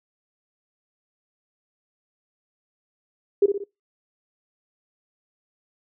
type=tone with echo; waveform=sine; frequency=401.9 Hz; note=G4; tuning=43 cents sharp; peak=-12 dBFS; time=3.42-3.46 s; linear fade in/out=5 ms; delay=60 ms; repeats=3; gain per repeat=-6 dB; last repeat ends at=3.64 s; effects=noise-tail reverb RT60 0.2 s tail -22 dB re dry